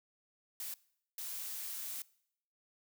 blue noise bursts at uneven times, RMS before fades -42 dBFS, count 2, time 0.6-0.74 / 1.18-2.02 s, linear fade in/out 2 ms, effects noise-tail reverb RT60 0.7 s tail -22 dB re dry

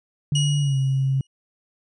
sine tone with pitch glide, 144.9 to 134.42 Hz, D3 to C3, -23 to +47 cents, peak -18 dBFS, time 0.32-1.21 s, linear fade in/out 2 ms, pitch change -130 cents, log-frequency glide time 0.6-0.77 s
sawtooth tone with exponential decay, 2900 Hz, F#7, 35 cents flat, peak -18 dBFS, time 0.35-1.27 s, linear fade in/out 5 ms, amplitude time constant 200 ms
effects resampled to 22050 Hz

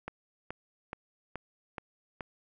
click train, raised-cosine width 0.5 ms, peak -22 dBFS, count 6, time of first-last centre 0.08-2.208 s, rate 2.35 Hz, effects none

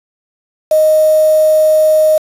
sine tone with quantisation, 622.3 Hz, D#5, in tune, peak -6 dBFS, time 0.71-2.18 s, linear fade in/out 5 ms, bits 4, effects resampled to 32000 Hz

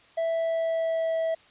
triangle tone with pitch glide, 659.3 to 651.7 Hz, E5 to E5, 0 to -20 cents, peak -22 dBFS, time 0.17-1.35 s, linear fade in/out 10 ms, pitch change -20 cents, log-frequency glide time 0.31-1.15 s, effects white hiss -56 dBFS RMS until 1.5 s + resampled to 8000 Hz

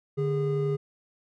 triangle tone pair together, 146.83 / 409.1 Hz, D3 / G#4, 0 / -26 cents, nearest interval octave + tritone, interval 1774 cents, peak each -25 dBFS, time 0.17-0.77 s, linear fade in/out 20 ms, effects none

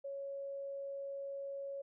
sine tone, 554.4 Hz, C#5, in tune, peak -40 dBFS, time 0.04-1.82 s, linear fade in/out 10 ms, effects none

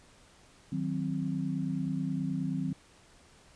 sine chord, C diminished, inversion first, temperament equal, 155.56 / 185 / 261.6 Hz, Eb3 / Gb3 / C4, 0 / 0 / 0 cents, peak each -34 dBFS, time 0.72-2.73 s, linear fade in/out 5 ms, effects pink hiss -59 dBFS RMS until 3.55 s + resampled to 22050 Hz

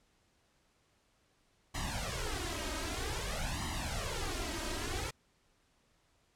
pink noise with flanger, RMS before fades -37 dBFS, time 1.74-5.11 s, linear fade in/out 10 ms, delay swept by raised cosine 1 to 3.2 ms, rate 0.52 Hz, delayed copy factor +0.9, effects pink hiss -72 dBFS RMS until 6.35 s + low-pass 9000 Hz 12 dB/octave

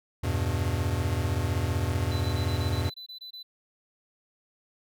square chord, E minor, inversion none, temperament equal, 82.41 / 98 / 123.47 Hz, E2 / G2 / B2, 0 / 0 / 0 cents, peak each -30 / -30 / -32 dBFS, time 0.23-2.9 s, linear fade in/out 10 ms
triangle tone bursts, 4000 Hz, B7, 21 cents sharp, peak -38 dBFS, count 11, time 2.11-3.43 s, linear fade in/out 10 ms, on 100 ms, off 22 ms
effects none

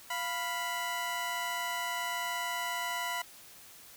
20% pulse tone pair together, 698.5 / 987.1 Hz, F5 / B5, 0 / -1 cents, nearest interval tritone, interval 599 cents, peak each -33 / -29 dBFS, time 0.1-3.22 s, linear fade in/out 5 ms, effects white hiss -53 dBFS RMS until 3.96 s

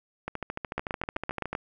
two click trains, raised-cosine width 0.5 ms, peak -14 / -17 dBFS, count 7 / 18, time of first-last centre 0.78-1.551 / 0.28-1.53 s, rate 7.78 / 13.6 Hz, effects none

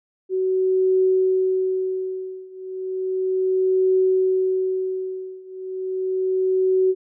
sine tone with tremolo, 375.1 Hz, F#4, 24 cents sharp, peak -14 dBFS, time 0.29-6.95 s, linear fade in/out 50 ms, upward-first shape triangle, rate 0.34 Hz, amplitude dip 95%, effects none

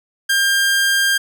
sawtooth tone, 1600 Hz, G6, 35 cents sharp, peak -10 dBFS, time 0.29-1.18 s, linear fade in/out 10 ms, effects none

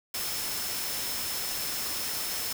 sine tone in noise, 5274 Hz, E8, in tune, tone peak -38 dBFS, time 0.14-2.53 s, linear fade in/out 5 ms, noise white, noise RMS -33 dBFS, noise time 0.14-2.53 s, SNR -8 dB, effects none

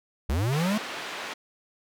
square linear sweep, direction up, 60.3 to 221.4 Hz, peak -24 dBFS, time 0.29-0.78 s, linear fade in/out 5 ms
white band-pass noise, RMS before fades -36 dBFS, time 0.52-1.34 s, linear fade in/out 10 ms, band 270 to 2700 Hz, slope 12 dB/octave
effects none

